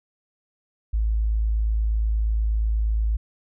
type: tone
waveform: sine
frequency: 54.2 Hz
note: A1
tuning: 25 cents flat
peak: -19 dBFS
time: 0.93-3.17 s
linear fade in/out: 10 ms
effects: none